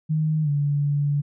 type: tone with pitch glide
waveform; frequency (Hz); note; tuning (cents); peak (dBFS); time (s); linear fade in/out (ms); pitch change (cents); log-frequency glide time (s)
sine; 155.56 to 144.31; D#3 to D3; 0 to -30; -19; 0.09-1.22; 20; -130; 0.43-0.49
effects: none